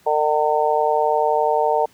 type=harmonic tone; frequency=151.6 Hz; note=D#3; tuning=45 cents flat; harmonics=3 / 4 / 5 / 6; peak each=-21 / -21 / -21 / -21 dBFS; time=0.06-1.86 s; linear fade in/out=10 ms; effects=pink hiss -54 dBFS RMS until 1.93 s + high-pass 80 Hz 12 dB/octave